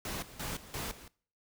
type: noise with tremolo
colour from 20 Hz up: pink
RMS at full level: -38 dBFS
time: 0.05-1.08 s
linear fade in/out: 2 ms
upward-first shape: square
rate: 2.9 Hz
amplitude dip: 80%
effects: noise-tail reverb RT60 0.5 s tail -22 dB re dry